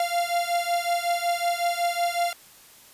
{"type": "beating tone pair", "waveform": "45% pulse", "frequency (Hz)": [691, 696.4], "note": ["F5", "F5"], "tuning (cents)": [-19, -5], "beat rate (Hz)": 5.4, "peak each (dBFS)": -26, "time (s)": [0, 2.33], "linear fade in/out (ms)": 2, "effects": ["white hiss -51 dBFS RMS until 2.93 s", "resampled to 32000 Hz"]}